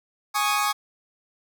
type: chord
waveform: sawtooth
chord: Ab suspended fourth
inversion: none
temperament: equal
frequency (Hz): 830.6 / 1108.7 / 1244.5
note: Ab5 / Db6 / Eb6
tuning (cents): 0 / 0 / 0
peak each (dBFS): -22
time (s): 0.34-0.73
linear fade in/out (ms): 20
effects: none